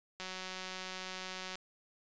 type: click train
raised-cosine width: 0.2 ms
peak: -25 dBFS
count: 253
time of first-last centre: 0.2-1.555 s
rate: 186 Hz
effects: resampled to 16000 Hz